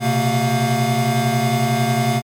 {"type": "tone cluster", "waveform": "square", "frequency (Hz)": [122.3, 133.3, 226.9, 710], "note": ["B2", "C3", "A#3", "F5"], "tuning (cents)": [-16, 33, -47, 28], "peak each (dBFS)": -22, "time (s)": [0, 2.22], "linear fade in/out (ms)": 50, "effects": ["MP3 64 kbps"]}